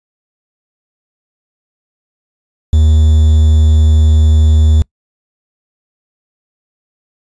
triangle tone with quantisation, 77.78 Hz, D#2, in tune, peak -3 dBFS, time 2.73-4.82 s, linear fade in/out 0 ms, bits 5, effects noise-tail reverb RT60 0.1 s tail -25 dB re dry + resampled to 22050 Hz

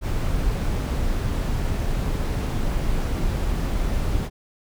brown noise, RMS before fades -23 dBFS, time 0.01-4.3 s, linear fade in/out 50 ms, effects none

